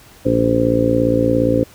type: harmonic tone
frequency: 57.3 Hz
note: A#1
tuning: 29 cents flat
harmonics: 1 / 2 / 3 / 4 / 5 / 6 / 7 / 8 / 9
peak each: -29 / -21 / -28 / -23 / -17 / -26 / -24 / -25 / -17 dBFS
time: 0.25-1.64 s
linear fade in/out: 10 ms
effects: pink hiss -45 dBFS RMS until 1.74 s